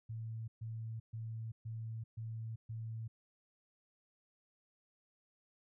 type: tone bursts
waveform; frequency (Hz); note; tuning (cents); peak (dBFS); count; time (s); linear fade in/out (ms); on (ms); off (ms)
sine; 112.3; A2; +36; -40; 6; 0.09-3.08; 10; 390; 130
effects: none